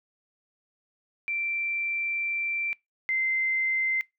sine tone pair in turn, 2349 / 2077 Hz, D7 / C7, 0 / -13 cents, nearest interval major second, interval 213 cents, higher first, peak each -27 / -24 dBFS, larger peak second, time 1.28-2.73 / 3.09-4.01 s, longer first, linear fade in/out 0 ms, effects noise-tail reverb RT60 0.2 s tail -24 dB re dry

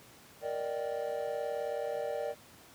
triangle chord, Eb major seventh, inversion second, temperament just, 466.7 / 583.4 / 622.3 / 777.8 Hz, Bb4 / D5 / Eb5 / G5, +2 / -12 / 0 / -14 cents, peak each -36 / -34 / -39 / -40 dBFS, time 0.41-2.35 s, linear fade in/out 50 ms, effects pink hiss -56 dBFS RMS until 2.74 s + high-pass 100 Hz 12 dB/octave

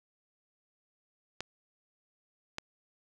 clicks, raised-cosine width 0.2 ms, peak -18 dBFS, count 2, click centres 1.406 / 2.584 s, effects none

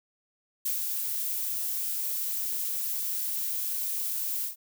violet noise with ADSR envelope, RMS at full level -28 dBFS, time 0.65-4.56 s, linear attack 10 ms, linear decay 130 ms, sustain -3 dB, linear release 120 ms, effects none

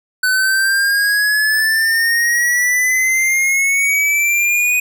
square exponential sweep, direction up, 1500 to 2489 Hz, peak -13 dBFS, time 0.23-4.8 s, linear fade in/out 5 ms, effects none

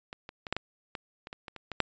clicks, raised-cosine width 0.3 ms, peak -24 / -26 / -22 / -12 / -15 / -20 / -26 / -24 / -25 / -26 / -20 / -7 dBFS, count 12, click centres 0.129 / 0.291 / 0.468 / 0.526 / 0.566 / 0.952 / 1.271 / 1.329 / 1.482 / 1.563 / 1.717 / 1.803 s, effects resampled to 16000 Hz

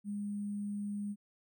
sine tone with sample-and-hold, 204.6 Hz, G#3, 26 cents flat, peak -35 dBFS, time 0.04-1.16 s, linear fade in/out 50 ms, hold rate 8820 Hz, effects none

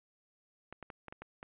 clicks, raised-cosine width 0.5 ms, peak -30 dBFS, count 7, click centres 0.726 / 0.827 / 0.902 / 1.083 / 1.125 / 1.22 / 1.429 s, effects resampled to 8000 Hz

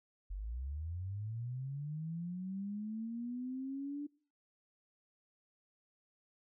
sine linear sweep, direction up, 44 to 293.7 Hz, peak -38 dBFS, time 0.3-4.07 s, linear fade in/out 10 ms, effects noise-tail reverb RT60 0.5 s tail -25 dB re dry

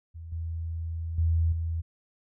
sine tone with level steps, 82.41 Hz, E2, in tune, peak -38 / -30 / -21 / -27 dBFS, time 0.14-1.82 s, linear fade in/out 20 ms, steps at 0.32 / 1.18 / 1.52 s, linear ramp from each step 5 ms, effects none

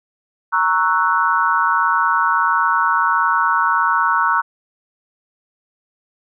sine chord, F# dominant seventh, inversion first, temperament equal, 932.3 / 1108.7 / 1318.5 / 1480 Hz, A#5 / C#6 / E6 / F#6, 0 / 0 / 0 / 0 cents, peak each -19 dBFS, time 0.52-4.42 s, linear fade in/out 20 ms, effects none

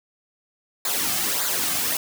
white noise with flanger, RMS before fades -24 dBFS, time 0.85-1.97 s, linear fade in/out 2 ms, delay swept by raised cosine 0.34 to 2.14 ms, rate 1.7 Hz, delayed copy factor -0.65, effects none

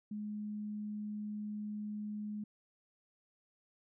sine tone, 210 Hz, G#3, 19 cents sharp, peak -38 dBFS, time 0.11-2.44 s, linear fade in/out 5 ms, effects none

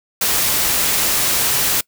white noise, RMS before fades -17 dBFS, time 0.21-1.81 s, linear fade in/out 5 ms, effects noise-tail reverb RT60 0.1 s tail -24 dB re dry

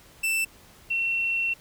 45% pulse / sine tone pair in turn, 2663 / 2716 Hz, E7 / F7, +17 / -49 cents, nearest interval unison, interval 34 cents, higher second, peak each -23 dBFS, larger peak neither, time 0.23-0.45 / 0.9-1.54 s, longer second, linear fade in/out 10 ms, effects pink hiss -53 dBFS RMS until 1.6 s

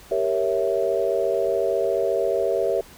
sine chord, G diminished seventh, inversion none, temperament equal, 392 / 466.2 / 554.4 / 659.3 Hz, G4 / Bb4 / Db5 / Fb5, 0 / 0 / 0 / 0 cents, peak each -25 dBFS, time 0.11-2.81 s, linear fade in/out 5 ms, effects pink hiss -47 dBFS RMS until 2.97 s

